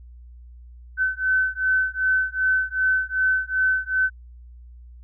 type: beating tone pair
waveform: sine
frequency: 1521 / 1523.6 Hz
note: F#6 / G6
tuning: +47 / -50 cents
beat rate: 2.6 Hz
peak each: -22 dBFS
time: 0.97-4.1 s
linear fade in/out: 50 ms
effects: added 60 Hz sine -41 dBFS peak until 5.03 s